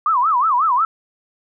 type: tone with vibrato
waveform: sine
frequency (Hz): 1131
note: C#6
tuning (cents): +34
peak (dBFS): -13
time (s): 0.06-0.85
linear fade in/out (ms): 2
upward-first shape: sine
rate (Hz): 5.5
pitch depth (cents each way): 280
effects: none